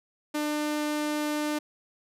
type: tone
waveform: sawtooth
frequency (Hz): 299.6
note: D4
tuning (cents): +35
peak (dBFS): -23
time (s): 0.34-1.59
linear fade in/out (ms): 10
effects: resampled to 32000 Hz